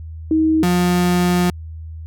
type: tone pair in turn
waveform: sine / 35% pulse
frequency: 316.4 / 177.57 Hz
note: D#4 / F3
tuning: +29 / +29 cents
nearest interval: minor seventh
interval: 1000 cents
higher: first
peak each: -12 dBFS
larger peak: neither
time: 0.31-0.63 / 0.63-1.5 s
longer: second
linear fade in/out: 2 ms
effects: added 80 Hz sine -29 dBFS peak until 2.06 s